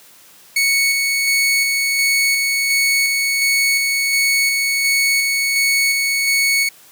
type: tone with tremolo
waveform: sawtooth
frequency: 2217 Hz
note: C#7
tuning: in tune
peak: -10 dBFS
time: 0.56-6.69 s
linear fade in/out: 5 ms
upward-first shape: square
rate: 1.4 Hz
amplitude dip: 25%
effects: white hiss -46 dBFS RMS until 6.91 s + high-pass 100 Hz 12 dB/octave